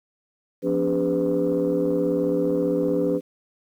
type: tone cluster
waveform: sine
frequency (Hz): 174.8 / 249.5 / 288.3 / 404.9 / 503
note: F3 / B3 / D4 / G#4 / B4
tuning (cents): +2 / +18 / -32 / -44 / +32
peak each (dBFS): -28 / -31 / -23 / -25 / -23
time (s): 0.62-3.21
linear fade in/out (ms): 50
effects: tanh soft clip ceiling -13 dBFS + 9-bit